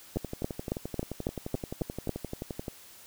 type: two click trains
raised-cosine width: 2 ms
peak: -15 / -21 dBFS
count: 8 / 30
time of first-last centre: 0.17-2.093 / 0.16-2.682 s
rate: 3.64 / 11.5 Hz
effects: white hiss -52 dBFS RMS until 3.06 s